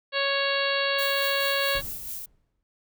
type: harmonic tone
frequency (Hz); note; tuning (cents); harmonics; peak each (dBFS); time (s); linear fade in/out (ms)
554.4; C#5; 0; 1 / 2 / 3 / 4 / 5 / 6 / 7 / 8; -28 / -32 / -29 / -34 / -31 / -34 / -33 / -33; 0.12-1.82; 50
type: noise with tremolo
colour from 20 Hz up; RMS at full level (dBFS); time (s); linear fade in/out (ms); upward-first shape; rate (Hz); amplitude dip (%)
violet; -34; 0.98-2.26; 10; sine; 4.6; 40
type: noise with exponential decay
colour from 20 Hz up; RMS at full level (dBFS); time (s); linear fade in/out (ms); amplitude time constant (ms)
brown; -37; 1.75-2.63; 0; 190
effects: none